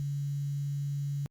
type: tone with quantisation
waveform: sine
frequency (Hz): 141.9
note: C#3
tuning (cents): +41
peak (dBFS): -30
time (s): 0-1.26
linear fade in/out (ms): 0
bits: 9
effects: Opus 48 kbps